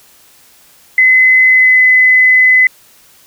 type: tone with pitch glide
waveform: sine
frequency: 2034 to 2020 Hz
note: C7 to B6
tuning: -50 to +39 cents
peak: -4 dBFS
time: 0.98-2.67 s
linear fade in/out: 2 ms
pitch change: -11 cents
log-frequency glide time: 1.48-1.81 s
effects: white hiss -45 dBFS RMS until 3.26 s